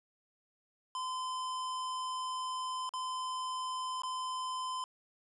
square tone with dropouts, 1025 Hz, C6, 36 cents flat, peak -36 dBFS, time 0.95-4.84 s, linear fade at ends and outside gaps 1 ms, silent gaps 2.892-2.937 / 4.02-4.034 s, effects resampled to 22050 Hz

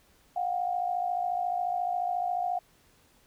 sine tone pair together, 715.8 / 770 Hz, F5 / G5, +42 / -31 cents, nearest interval minor second, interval 127 cents, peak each -28 / -33 dBFS, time 0.36-2.59 s, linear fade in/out 5 ms, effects pink hiss -63 dBFS RMS until 3.26 s

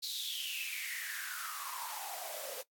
white noise with high-pass filter sweep, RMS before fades -41 dBFS, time 0.02-2.63 s, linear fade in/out 20 ms, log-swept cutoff 4200 to 500 Hz, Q 9.8, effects noise-tail reverb RT60 0.1 s tail -19 dB re dry + AAC 64 kbps

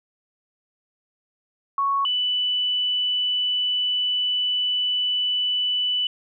sine tone pair in turn, 1108.7 / 2980 Hz, C#6 / F#7, 0 / +12 cents, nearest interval octave + perfect fourth, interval 1712 cents, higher second, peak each -19 / -20 dBFS, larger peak first, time 1.78-2.05 / 2.05-6.07 s, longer second, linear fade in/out 2 ms, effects none

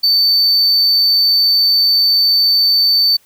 triangle tone, 4547 Hz, C#8, 43 cents sharp, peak -8 dBFS, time 0.03-3.17 s, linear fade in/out 10 ms, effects white hiss -53 dBFS RMS until 3.25 s

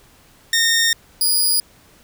15% pulse tone pair in turn, 1837 / 4904 Hz, A#6 / D#8, -26 / -26 cents, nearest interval octave + perfect fourth, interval 1700 cents, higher second, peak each -8 dBFS, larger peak neither, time 0.53-0.93 / 1.21-1.6 s, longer first, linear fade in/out 2 ms, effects pink hiss -51 dBFS RMS until 2.03 s

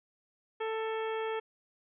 harmonic tone with a mistuned harmonic, 442.6 Hz, A4, 10 cents sharp, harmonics 1 / 2 / 3 / 4 / 5 / 6 / 7, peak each -33 / -39 / -43 / -45 / -47 / -49 / -50 dBFS, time 0.6-1.4 s, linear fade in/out 10 ms, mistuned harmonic 7, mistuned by +81 cents, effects none

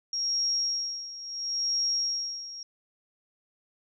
sine tone with tremolo, 5590 Hz, F8, 1 cent sharp, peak -24 dBFS, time 0.13-2.63 s, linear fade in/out 2 ms, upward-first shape sine, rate 0.73 Hz, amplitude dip 80%, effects none

